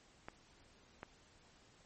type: clicks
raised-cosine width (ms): 0.5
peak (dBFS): -30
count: 2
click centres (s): 0.285 / 1.031
effects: pink hiss -66 dBFS RMS until 1.85 s + MP3 32 kbps